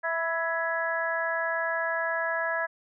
harmonic tone with a mistuned harmonic, 329.3 Hz, E4, 2 cents flat, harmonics 2 / 3 / 4 / 5 / 6, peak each -31 / -34 / -36 / -29 / -39 dBFS, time 0.03-2.67 s, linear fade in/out 20 ms, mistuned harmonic 5, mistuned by +26 cents, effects none

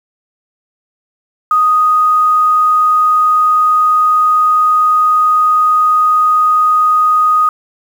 sine tone with quantisation, 1244.5 Hz, D#6, in tune, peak -7 dBFS, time 1.51-7.49 s, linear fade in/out 2 ms, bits 6, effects none

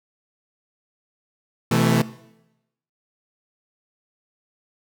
sawtooth chord, A minor, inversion first, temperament equal with one note detuned, 127.46 / 164.81 / 220 Hz, C3 / E3 / A3, -45 / 0 / 0 cents, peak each -17 dBFS, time 1.71-2.02 s, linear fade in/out 5 ms, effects noise-tail reverb RT60 0.9 s tail -18 dB re dry

